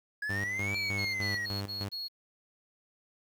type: exponential two-way sweep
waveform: triangle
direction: up then down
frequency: 1661.2 to 2349 to 1876 Hz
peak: -30 dBFS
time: 0.22-1.46 s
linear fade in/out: 5 ms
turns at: 0.76 s
type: tone with tremolo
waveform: sawtooth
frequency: 100.2 Hz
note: G2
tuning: 38 cents sharp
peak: -30 dBFS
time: 0.29-1.89 s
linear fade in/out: 10 ms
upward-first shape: square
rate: 3.3 Hz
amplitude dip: 70%
type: tone bursts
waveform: triangle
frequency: 4322 Hz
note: C#8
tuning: 45 cents flat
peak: -34 dBFS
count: 6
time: 0.74-2.085 s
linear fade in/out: 20 ms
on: 170 ms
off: 65 ms
effects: 10-bit